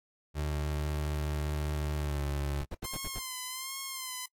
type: tone with pitch glide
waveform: 30% pulse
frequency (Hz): 74.6 to 71.11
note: D2 to C#2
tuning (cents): +28 to +45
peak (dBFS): -28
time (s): 0.34-2.66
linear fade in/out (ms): 50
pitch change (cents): -83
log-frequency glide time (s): 1.97-2.24
type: noise bursts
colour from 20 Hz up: brown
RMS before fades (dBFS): -38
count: 6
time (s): 2.6-3.189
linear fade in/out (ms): 2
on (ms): 34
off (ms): 77
type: tone with vibrato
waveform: 5% pulse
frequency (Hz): 1046.5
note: C6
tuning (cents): 0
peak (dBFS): -25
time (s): 2.84-4.26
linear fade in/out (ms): 5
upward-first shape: sine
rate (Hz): 1.3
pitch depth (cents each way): 60
effects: noise-tail reverb RT60 0.1 s tail -26 dB re dry + AAC 64 kbps